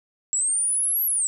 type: linear two-way sweep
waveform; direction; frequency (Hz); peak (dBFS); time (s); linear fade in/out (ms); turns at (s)
sine; up then down; 7600 to 11840 to 7600; -20; 0.33-1.27; 0; 1.05
effects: none